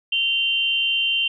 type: tone pair together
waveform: sine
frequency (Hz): 2771 / 3115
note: F7 / G7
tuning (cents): -14 / -12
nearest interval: major second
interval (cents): 202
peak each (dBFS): -21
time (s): 0.12-1.28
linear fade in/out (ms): 5
effects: none